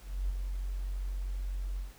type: tone with ADSR envelope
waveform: sine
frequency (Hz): 46.2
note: F#1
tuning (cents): -2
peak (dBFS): -27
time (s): 0.01-1.93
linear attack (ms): 290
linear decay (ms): 6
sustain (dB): -5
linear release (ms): 140
effects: pink hiss -57 dBFS RMS until 1.98 s